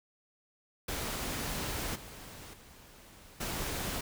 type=noise with level steps; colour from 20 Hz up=pink; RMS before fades=-36 / -48 / -55 / -36 dBFS; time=0.88-4.01 s; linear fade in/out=5 ms; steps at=1.95 / 2.53 / 3.4 s; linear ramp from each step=10 ms; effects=none